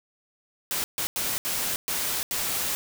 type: noise bursts at uneven times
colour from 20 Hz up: white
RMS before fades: -28 dBFS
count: 6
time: 0.71-0.84 / 0.98-1.07 / 1.16-1.38 / 1.45-1.76 / 1.88-2.23 / 2.31-2.75 s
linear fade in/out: 0 ms
effects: none